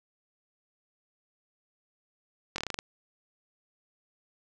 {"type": "slowing click train", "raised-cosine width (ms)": 0.2, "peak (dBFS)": -15, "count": 8, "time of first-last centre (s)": [2.56, 2.789], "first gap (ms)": 22, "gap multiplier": 1.13, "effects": []}